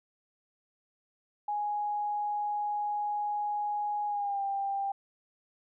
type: tone with pitch glide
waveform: sine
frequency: 830.6 to 792.2 Hz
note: G#5 to G5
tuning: 0 to +18 cents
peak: -29 dBFS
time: 1.48-4.92 s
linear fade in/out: 5 ms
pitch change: -82 cents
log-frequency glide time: 4.07-4.42 s
effects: none